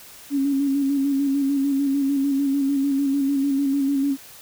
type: tone with vibrato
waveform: sine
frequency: 277.2 Hz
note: C#4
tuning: in tune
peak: -18 dBFS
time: 0.3-4.17 s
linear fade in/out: 50 ms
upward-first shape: square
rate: 6.7 Hz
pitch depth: 35 cents each way
effects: white hiss -44 dBFS RMS until 4.41 s